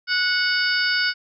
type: harmonic tone with a mistuned harmonic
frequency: 735 Hz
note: F#5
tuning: 12 cents flat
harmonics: 2 / 3 / 4 / 5 / 6 / 7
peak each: -21 / -28 / -30 / -35 / -25 / -27 dBFS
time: 0.07-1.14 s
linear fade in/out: 50 ms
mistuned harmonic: 6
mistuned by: +75 cents
effects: none